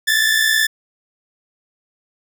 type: tone pair together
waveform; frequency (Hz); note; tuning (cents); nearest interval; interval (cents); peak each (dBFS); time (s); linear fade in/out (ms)
sawtooth; 1725.2 / 1784; A6 / A6; -35 / +23; minor second; 58; -13; 0.07-0.67; 10
effects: none